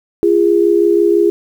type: tone pair together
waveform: sine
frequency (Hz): 342.8 / 408.8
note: F4 / G#4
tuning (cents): -32 / -27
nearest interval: minor third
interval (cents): 305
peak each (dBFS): -11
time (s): 0.23-1.3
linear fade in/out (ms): 0
effects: 7-bit